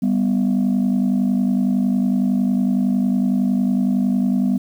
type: tone pair together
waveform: sine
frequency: 196 / 246.9 Hz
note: G3 / B3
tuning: 0 / 0 cents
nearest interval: major third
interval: 400 cents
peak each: -16 dBFS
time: 0.02-4.58 s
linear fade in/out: 10 ms
effects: tanh soft clip ceiling -12 dBFS + 8-bit